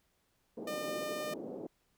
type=band-pass noise; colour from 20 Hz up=pink; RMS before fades=-43 dBFS; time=0.57-1.67 s; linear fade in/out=5 ms; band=220 to 580 Hz; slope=24 dB/octave
type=tone; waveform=sawtooth; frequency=605 Hz; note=D#5; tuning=49 cents flat; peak=-33 dBFS; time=0.67-1.34 s; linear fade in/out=5 ms
effects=pink hiss -75 dBFS RMS until 1.97 s